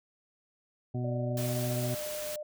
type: harmonic tone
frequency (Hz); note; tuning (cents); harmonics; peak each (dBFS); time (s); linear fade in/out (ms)
123.47; B2; 0; 1 / 2 / 3 / 5 / 6; -31 / -37 / -41 / -45 / -47; 0.94-1.95; 10
type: tone with pitch glide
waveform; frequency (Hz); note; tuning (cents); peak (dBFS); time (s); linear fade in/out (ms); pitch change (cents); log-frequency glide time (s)
sine; 591 to 602.7; D5 to D5; +11 to +45; -36; 1.04-2.43; 5; +34; 1.31-1.52
type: noise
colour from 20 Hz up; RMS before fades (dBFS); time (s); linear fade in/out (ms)
white; -40; 1.37-2.36; 2
effects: none